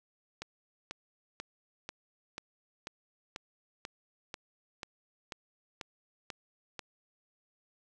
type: click train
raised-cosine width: 0.2 ms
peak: -22 dBFS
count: 14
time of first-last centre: 0.42-6.793 s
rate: 2.04 Hz
effects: none